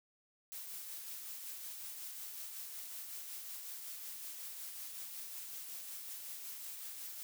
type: noise with tremolo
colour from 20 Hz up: blue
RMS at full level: -45 dBFS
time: 0.52-7.23 s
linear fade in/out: 0 ms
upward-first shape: triangle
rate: 5.4 Hz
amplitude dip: 35%
effects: none